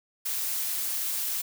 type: noise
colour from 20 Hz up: blue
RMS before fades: -30 dBFS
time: 0.25-1.42 s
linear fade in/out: 10 ms
effects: none